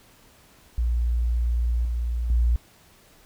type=tone with level steps; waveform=sine; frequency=59 Hz; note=A#1; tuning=22 cents sharp; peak=-20 / -23 / -17 dBFS; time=0.78-2.56 s; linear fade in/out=0 ms; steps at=1.85 / 2.3 s; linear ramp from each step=2 ms; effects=pink hiss -55 dBFS RMS until 3.25 s